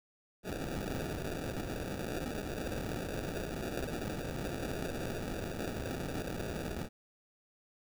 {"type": "noise with sample-and-hold", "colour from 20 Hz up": "violet", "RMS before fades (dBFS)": -38, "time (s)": [0.43, 6.89], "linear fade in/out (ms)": 50, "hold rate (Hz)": 1050, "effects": []}